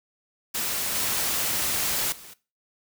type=noise with level steps; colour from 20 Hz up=white; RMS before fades=-28 / -26 / -45 dBFS; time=0.54-2.34 s; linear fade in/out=10 ms; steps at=0.95 / 2.12 s; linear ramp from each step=2 ms; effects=noise-tail reverb RT60 0.3 s tail -18 dB re dry